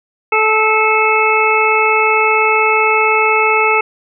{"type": "harmonic tone", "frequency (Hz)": 435.7, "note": "A4", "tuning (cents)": -17, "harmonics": [1, 2, 3, 5, 6], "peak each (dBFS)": [-16, -16, -16, -16, -16], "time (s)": [0.32, 3.81], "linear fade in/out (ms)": 5, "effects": []}